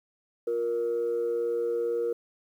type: tone pair together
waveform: sine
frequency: 352.1 / 470 Hz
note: F4 / A#4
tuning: +14 / +14 cents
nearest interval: perfect fourth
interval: 500 cents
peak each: -32 / -25 dBFS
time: 0.47-2.13 s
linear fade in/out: 5 ms
effects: tanh soft clip ceiling -21 dBFS + 10-bit